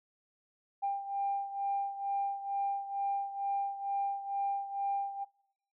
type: beating tone pair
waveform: sine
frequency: 795 / 797.2 Hz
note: G5 / G5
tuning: +24 / +29 cents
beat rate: 2.2 Hz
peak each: -32 / -37 dBFS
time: 0.82-5.25 s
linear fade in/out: 20 ms
effects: noise-tail reverb RT60 0.8 s tail -24 dB re dry + tanh soft clip ceiling -24 dBFS

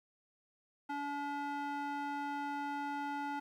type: tone with band-pass filter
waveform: square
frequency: 286.3 Hz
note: D4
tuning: 44 cents flat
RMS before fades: -39 dBFS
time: 0.89-3.4 s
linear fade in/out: 10 ms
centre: 990 Hz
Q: 1.5
effects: 12-bit

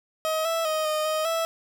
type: tone with pitch steps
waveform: 30% pulse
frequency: 632 / 659 / 625 / 616 / 624 / 658 Hz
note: D#5 / E5 / D#5 / D#5 / D#5 / E5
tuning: +27 / -1 / +8 / -17 / +5 / -3 cents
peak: -21 dBFS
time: 0.25-1.45 s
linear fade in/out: 0 ms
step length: 200 ms
effects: none

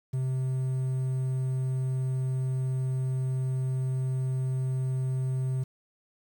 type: tone with quantisation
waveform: triangle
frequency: 130.1 Hz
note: C3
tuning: 9 cents flat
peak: -24 dBFS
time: 0.13-5.64 s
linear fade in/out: 10 ms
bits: 9
effects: none

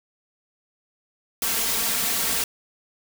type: noise with comb filter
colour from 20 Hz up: white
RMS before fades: -24 dBFS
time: 1.42-2.44 s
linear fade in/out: 2 ms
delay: 4.4 ms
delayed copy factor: +0.7
effects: none

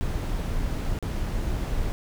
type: noise with dropouts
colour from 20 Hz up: brown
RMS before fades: -27 dBFS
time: 0.01-1.92 s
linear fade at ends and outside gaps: 0 ms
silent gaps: 0.988-1.026 s
effects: none

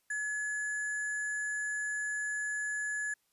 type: tone with sample-and-hold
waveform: sine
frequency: 1700 Hz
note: G#6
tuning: 40 cents sharp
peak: -32 dBFS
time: 0.1-3.14 s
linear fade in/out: 5 ms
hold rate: 8820 Hz
effects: white hiss -75 dBFS RMS until 3.32 s + resampled to 32000 Hz

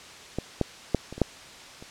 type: clicks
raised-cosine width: 2 ms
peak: -14 / -9 / -7 / -24 / -24 / -6 / -30 dBFS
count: 7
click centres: 0.386 / 0.613 / 0.947 / 1.126 / 1.18 / 1.217 / 1.825 s
effects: white hiss -45 dBFS RMS until 1.9 s + low-pass 6000 Hz 12 dB/octave

